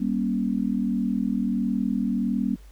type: chord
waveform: sine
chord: G diminished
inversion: none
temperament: equal with one note detuned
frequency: 196 / 237.4 / 277.2 Hz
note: G3 / Bb3 / Db4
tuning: 0 / +32 / 0 cents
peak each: -26 / -25 / -29 dBFS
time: 0-2.56 s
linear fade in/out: 10 ms
effects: added 50 Hz sine -44 dBFS peak until 2.71 s + pink hiss -58 dBFS RMS until 2.71 s